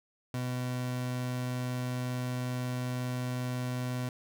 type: tone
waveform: 30% pulse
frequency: 125.4 Hz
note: B2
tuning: 27 cents sharp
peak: -29 dBFS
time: 0.34-4.09 s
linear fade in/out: 2 ms
effects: none